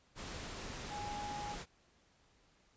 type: tone in noise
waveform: sine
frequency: 828 Hz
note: G#5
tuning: 5 cents flat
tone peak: -41 dBFS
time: 0.89-1.57 s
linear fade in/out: 50 ms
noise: pink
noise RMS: -45 dBFS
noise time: 0.15-1.66 s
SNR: +1 dB
effects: pink hiss -70 dBFS RMS until 2.76 s + resampled to 16000 Hz